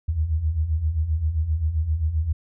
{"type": "beating tone pair", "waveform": "sine", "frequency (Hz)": [73.5, 81.1], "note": ["D2", "E2"], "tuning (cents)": [2, -28], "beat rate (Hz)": 7.6, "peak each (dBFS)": [-27, -21], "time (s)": [0.08, 2.33], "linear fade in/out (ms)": 10, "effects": []}